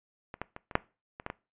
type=clicks; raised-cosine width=0.5 ms; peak=-25 / -18 / -25 / -26 / -7 / -26 / -19 / -20 dBFS; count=8; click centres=0.341 / 0.416 / 0.564 / 0.712 / 0.754 / 1.199 / 1.264 / 1.301 s; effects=noise-tail reverb RT60 0.3 s tail -21 dB re dry + resampled to 8000 Hz